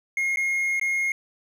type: tone with dropouts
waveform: triangle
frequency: 2147 Hz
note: C7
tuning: 44 cents sharp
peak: -20 dBFS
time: 0.17-1.12 s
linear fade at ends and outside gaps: 2 ms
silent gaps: 0.36-0.371 / 0.797-0.813 s
effects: none